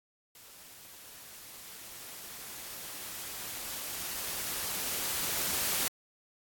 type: noise with level ramp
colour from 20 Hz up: white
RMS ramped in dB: -53 to -30 dBFS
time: 0.35-5.88 s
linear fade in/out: 2 ms
effects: AAC 64 kbps